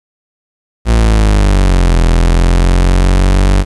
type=linear two-way sweep; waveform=40% pulse; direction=down then up; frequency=58 to 41.66 to 48.31 Hz; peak=-5 dBFS; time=0.85-3.65 s; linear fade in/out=50 ms; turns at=2.02 s; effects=resampled to 24000 Hz + 7-bit